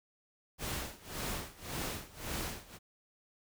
pink noise with tremolo, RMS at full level -37 dBFS, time 0.58-2.79 s, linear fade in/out 50 ms, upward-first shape sine, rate 1.8 Hz, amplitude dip 90%, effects none

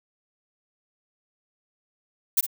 violet noise with echo, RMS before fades -19 dBFS, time 2.37-2.41 s, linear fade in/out 10 ms, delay 56 ms, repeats 1, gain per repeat -10 dB, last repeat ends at 2.466 s, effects none

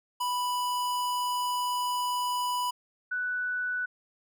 square / sine tone pair in turn, 987.8 / 1486 Hz, B5 / F#6, 0 / +7 cents, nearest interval perfect fifth, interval 707 cents, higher second, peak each -28 dBFS, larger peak neither, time 0.2-2.71 / 3.11-3.86 s, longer first, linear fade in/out 10 ms, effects none

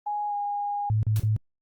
sine tone with pitch glide, 830.6 to 817.7 Hz, G#5 to G#5, 0 to -27 cents, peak -26 dBFS, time 0.06-0.9 s, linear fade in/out 10 ms, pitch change -27 cents, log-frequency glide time 0.28-0.34 s
sine tone bursts, 107.9 Hz, A2, 33 cents flat, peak -20 dBFS, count 3, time 0.9-1.364 s, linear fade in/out 0 ms, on 130 ms, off 37 ms
white noise with exponential decay, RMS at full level -35 dBFS, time 1.16-1.29 s, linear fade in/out 0 ms, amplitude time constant 28 ms
effects Opus 24 kbps

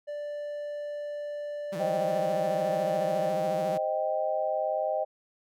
triangle tone, 587.3 Hz, D5, in tune, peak -31 dBFS, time 0.07-3.31 s, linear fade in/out 20 ms
sawtooth tone with vibrato, 176.9 Hz, F3, 23 cents sharp, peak -31 dBFS, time 1.72-3.78 s, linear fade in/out 10 ms, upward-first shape sine, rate 14 Hz, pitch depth 200 cents each way
sine chord, C minor, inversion none, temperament equal, 523.3 / 622.3 / 784 Hz, C5 / Eb5 / G5, 0 / 0 / 0 cents, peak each -33 / -28 / -32 dBFS, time 1.79-5.05 s, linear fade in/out 20 ms
effects none

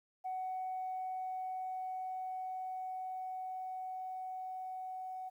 sine tone with level ramp, 747 Hz, F#5, 16 cents sharp, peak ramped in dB -35 to -40 dBFS, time 0.24-5.3 s, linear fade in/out 20 ms, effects tanh soft clip ceiling -33 dBFS + 12-bit

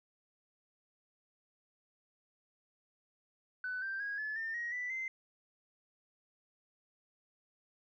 sine tone with pitch steps, 1500 / 1570.9 / 1645.2 / 1723 / 1804.5 / 1889.9 / 1979.3 / 2073 Hz, F#6 / G6 / G#6 / A6 / A6 / A#6 / B6 / C7, +23 / +3 / -17 / -37 / +43 / +23 / +3 / -17 cents, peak -35 dBFS, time 3.64-5.08 s, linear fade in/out 2 ms, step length 180 ms, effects tanh soft clip ceiling -31 dBFS

